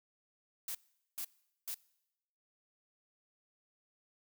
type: noise bursts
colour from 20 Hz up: blue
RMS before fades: -40 dBFS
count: 3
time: 0.68-1.744 s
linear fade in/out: 2 ms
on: 68 ms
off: 430 ms
effects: noise-tail reverb RT60 0.9 s tail -23 dB re dry